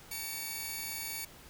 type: tone pair together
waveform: 5% pulse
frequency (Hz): 895.5 / 2261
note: A5 / C#7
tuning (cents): +30 / +34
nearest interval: octave + major third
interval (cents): 1604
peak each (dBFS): -34 / -28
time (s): 0.11-1.25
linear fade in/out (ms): 5
effects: pink hiss -54 dBFS RMS until 1.49 s